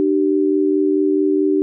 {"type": "tone pair together", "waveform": "sine", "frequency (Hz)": [300, 384.6], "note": ["D4", "G4"], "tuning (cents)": [37, -33], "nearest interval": "major third", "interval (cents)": 430, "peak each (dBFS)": -16, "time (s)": [0, 1.62], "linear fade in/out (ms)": 0, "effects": []}